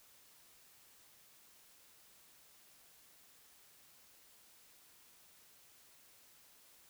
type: silence
effects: white hiss -64 dBFS RMS until 6.89 s